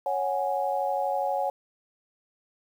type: chord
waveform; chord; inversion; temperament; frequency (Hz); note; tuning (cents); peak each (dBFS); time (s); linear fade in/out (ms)
sine; C# suspended fourth; none; just; 554.4 / 739.2 / 831.5; C#5 / F#5 / G#5; 0 / -2 / +2; -29; 0.06-1.5; 2
effects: 9-bit